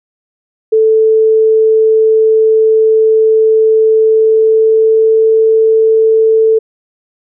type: tone with pitch glide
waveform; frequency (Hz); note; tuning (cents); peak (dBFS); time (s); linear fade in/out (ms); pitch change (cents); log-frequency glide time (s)
sine; 440 to 443.1; A4 to A4; 0 to +12; -5; 0.72-6.59; 10; +12; 4.01-5.26
effects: none